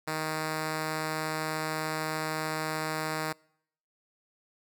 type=tone; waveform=5% pulse; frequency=156.7 Hz; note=D#3; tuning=13 cents sharp; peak=-19 dBFS; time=0.07-3.33 s; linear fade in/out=10 ms; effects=noise-tail reverb RT60 0.7 s tail -26 dB re dry